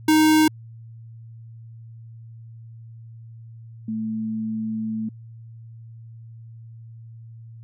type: tone pair in turn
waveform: square / sine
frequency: 311.1 / 220 Hz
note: D#4 / A3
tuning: 0 / 0 cents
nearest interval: tritone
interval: 600 cents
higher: first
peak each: -14 / -24 dBFS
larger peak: first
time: 0.08-0.48 / 3.88-5.09 s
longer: second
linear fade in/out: 5 ms
effects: added 114 Hz sine -39 dBFS peak until 7.63 s